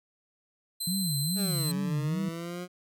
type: tone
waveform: 20% pulse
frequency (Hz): 4085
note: C8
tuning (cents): -42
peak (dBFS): -25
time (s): 0.8-1.72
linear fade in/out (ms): 10
type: tone with vibrato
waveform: sine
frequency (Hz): 164.6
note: E3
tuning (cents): -2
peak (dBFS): -28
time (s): 0.87-2.29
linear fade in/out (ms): 5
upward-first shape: sine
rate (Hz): 2.4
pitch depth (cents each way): 290
type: linear two-way sweep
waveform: 20% pulse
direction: down then up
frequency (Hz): 214.1 to 140 to 180.8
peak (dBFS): -30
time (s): 1.35-2.68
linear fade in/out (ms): 50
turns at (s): 1.73
effects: none